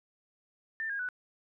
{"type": "tone with pitch steps", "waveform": "sine", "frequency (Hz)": [1787, 1629.2, 1485.4], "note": ["A6", "G#6", "F#6"], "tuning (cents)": [26, -34, 6], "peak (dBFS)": -32, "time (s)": [0.8, 1.088], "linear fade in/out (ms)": 0, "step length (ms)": 96, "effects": []}